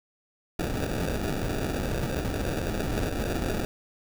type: noise with sample-and-hold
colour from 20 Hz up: pink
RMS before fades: -29 dBFS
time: 0.59-3.65 s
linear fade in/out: 2 ms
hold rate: 1050 Hz
effects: none